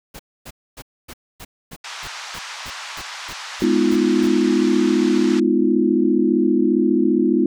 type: noise bursts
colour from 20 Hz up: pink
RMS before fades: -36 dBFS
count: 14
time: 0.14-4.276 s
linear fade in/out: 10 ms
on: 54 ms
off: 260 ms
type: band-pass noise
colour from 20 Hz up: pink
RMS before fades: -33 dBFS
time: 1.84-5.4 s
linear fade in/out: 5 ms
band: 890 to 6600 Hz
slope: 24 dB/octave
type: chord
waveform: sine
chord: F half-diminished seventh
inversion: first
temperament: just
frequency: 209.5 / 251.4 / 314.3 / 349.2 Hz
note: Ab3 / Cb4 / Eb4 / F4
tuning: +15 / +31 / +18 / 0 cents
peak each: -21 / -19 / -19 / -19 dBFS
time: 3.62-7.46 s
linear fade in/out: 2 ms
effects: none